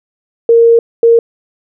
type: tone bursts at uneven times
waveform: sine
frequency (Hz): 463.5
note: A#4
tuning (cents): -10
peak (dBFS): -3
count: 2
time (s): 0.49-0.79 / 1.03-1.19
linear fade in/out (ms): 2
effects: none